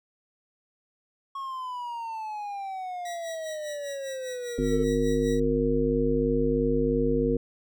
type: exponential sweep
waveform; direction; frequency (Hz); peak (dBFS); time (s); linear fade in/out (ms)
triangle; down; 1100 to 440; -30; 1.35-4.84; 5
type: tone with tremolo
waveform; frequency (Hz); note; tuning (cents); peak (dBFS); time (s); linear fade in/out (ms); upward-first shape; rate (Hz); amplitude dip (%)
15% pulse; 1925; B6; -45; -32; 3.05-5.4; 5; sine; 5; 70
type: harmonic tone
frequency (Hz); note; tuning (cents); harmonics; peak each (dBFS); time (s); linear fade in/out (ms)
51.5; G#1; -14; 1 / 3 / 5 / 7 / 9; -30 / -32 / -27 / -31 / -25; 4.58-7.37; 5
effects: none